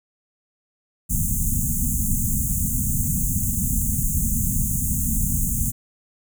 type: band-stop noise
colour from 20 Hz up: pink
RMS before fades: -22 dBFS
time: 1.09-5.72 s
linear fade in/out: 20 ms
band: 250 to 6500 Hz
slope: 96 dB/octave
effects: none